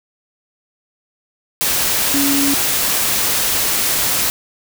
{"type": "tone in noise", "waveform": "sine", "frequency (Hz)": 280, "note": "C#4", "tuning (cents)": 18, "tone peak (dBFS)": -16, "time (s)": [2.14, 2.54], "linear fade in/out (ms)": 0, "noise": "white", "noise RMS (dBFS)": -17, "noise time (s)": [1.61, 4.3], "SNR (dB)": -2, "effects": []}